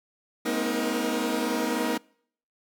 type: tone cluster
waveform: sawtooth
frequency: 211.5 / 241.7 / 265.2 / 315.3 / 472.8 Hz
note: G#3 / B3 / C4 / D#4 / A#4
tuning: +32 / -37 / +23 / +23 / +24 cents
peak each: -31 / -26 / -30 / -26 / -28 dBFS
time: 0.45-1.98 s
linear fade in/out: 10 ms
effects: noise-tail reverb RT60 0.6 s tail -26 dB re dry